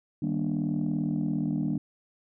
sine chord, Eb major seventh, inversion none, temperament equal with one note detuned, 155.56 / 196 / 236.3 / 293.7 Hz, Eb3 / G3 / Bb3 / D4, 0 / 0 / +24 / 0 cents, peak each -30 dBFS, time 0.22-1.78 s, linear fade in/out 5 ms, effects tanh soft clip ceiling -20 dBFS

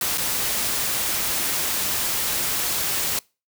white noise with dropouts, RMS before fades -24 dBFS, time 0.01-3.19 s, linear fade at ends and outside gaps 2 ms, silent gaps 0.176-0.18 s, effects noise-tail reverb RT60 0.3 s tail -25 dB re dry

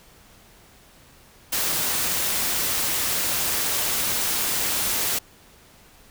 white noise, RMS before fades -24 dBFS, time 1.52-5.19 s, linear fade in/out 10 ms, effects pink hiss -52 dBFS RMS until 6.1 s

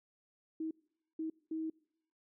sine tone bursts at uneven times, 319.1 Hz, D#4, 44 cents sharp, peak -35 dBFS, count 3, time 0.6-0.71 / 1.19-1.3 / 1.51-1.7 s, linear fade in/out 5 ms, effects noise-tail reverb RT60 0.8 s tail -25 dB re dry

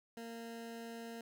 20% pulse tone, 230.6 Hz, A#3, 19 cents flat, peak -40 dBFS, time 0.17-1.21 s, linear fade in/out 2 ms, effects none

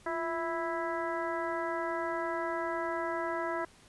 harmonic tone with a mistuned harmonic, 329.6 Hz, E4, in tune, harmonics 1 / 2 / 3 / 4 / 5 / 6, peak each -37 / -36 / -37 / -40 / -41 / -44 dBFS, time 0.06-3.65 s, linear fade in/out 5 ms, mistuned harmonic 1, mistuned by +81 cents, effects pink hiss -59 dBFS RMS until 3.88 s + resampled to 24000 Hz

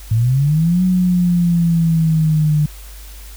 sine linear two-way sweep, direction up then down, 106.8 to 185 to 149.1 Hz, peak -11 dBFS, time 0.11-2.66 s, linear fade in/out 5 ms, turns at 0.83 s, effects added 50 Hz sine -33 dBFS peak until 3.36 s + white hiss -41 dBFS RMS until 3.36 s

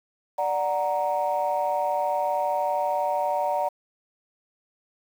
sine chord, D augmented, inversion none, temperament equal, 587.3 / 740 / 932.3 Hz, D5 / F#5 / A#5, 0 / 0 / 0 cents, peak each -26 dBFS, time 0.38-3.69 s, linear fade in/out 10 ms, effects tanh soft clip ceiling -15 dBFS + 8-bit

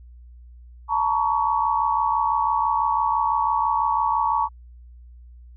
sine tone cluster, 879 / 945 / 1123 Hz, A5 / A#5 / C#6, -2 / +23 / +22 cents, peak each -23 dBFS, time 0.88-4.49 s, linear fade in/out 50 ms, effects added 60 Hz sine -42 dBFS peak until 5.56 s

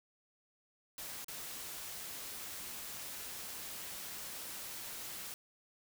white noise with dropouts, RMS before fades -45 dBFS, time 0.98-5.34 s, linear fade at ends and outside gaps 1 ms, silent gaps 1.245-1.283 s, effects none

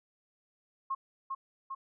sine tone with echo, 1077 Hz, C6, 50 cents sharp, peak -30 dBFS, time 0.9-0.95 s, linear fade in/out 10 ms, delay 400 ms, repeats 2, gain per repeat -3 dB, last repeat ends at 1.75 s, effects none

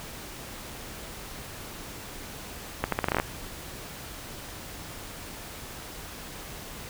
accelerating click train, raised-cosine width 0.5 ms, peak -9 dBFS, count 10, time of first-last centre 2.84-3.199 s, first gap 83 ms, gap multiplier 0.8, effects pink hiss -41 dBFS RMS until 6.89 s

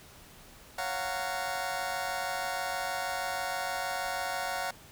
25% pulse chord, Gb major seventh, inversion second, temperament just, 555 / 693.7 / 740 / 925 Hz, Db5 / F5 / Gb5 / Bb5, +2 / -12 / 0 / -14 cents, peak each -36 / -34 / -31 / -36 dBFS, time 0.78-4.71 s, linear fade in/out 5 ms, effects pink hiss -53 dBFS RMS until 4.91 s

